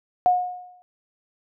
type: tone with exponential decay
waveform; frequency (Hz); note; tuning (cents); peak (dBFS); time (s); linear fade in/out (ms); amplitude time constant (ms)
sine; 723; F#5; -40; -12; 0.26-0.82; 0; 120
effects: none